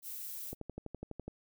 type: noise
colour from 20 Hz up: violet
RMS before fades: -43 dBFS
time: 0.02-0.55 s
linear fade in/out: 50 ms
type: click train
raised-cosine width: 2 ms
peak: -28 dBFS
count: 10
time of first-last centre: 0.53-1.28 s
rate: 12 Hz
effects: none